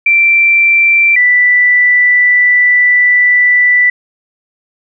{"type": "tone pair in turn", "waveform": "sine", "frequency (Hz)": [2349, 1975.3], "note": ["D7", "B6"], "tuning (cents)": [0, 0], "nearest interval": "minor third", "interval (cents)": 300, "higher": "first", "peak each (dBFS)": -5, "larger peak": "neither", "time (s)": [[0.06, 1.16], [1.16, 3.9]], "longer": "second", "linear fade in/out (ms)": 5, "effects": []}